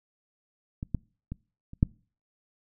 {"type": "clicks", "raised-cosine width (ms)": 5, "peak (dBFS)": [-21, -15, -22, -30, -7], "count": 5, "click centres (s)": [0.829, 0.947, 1.32, 1.734, 1.829], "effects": ["noise-tail reverb RT60 0.4 s tail -25 dB re dry"]}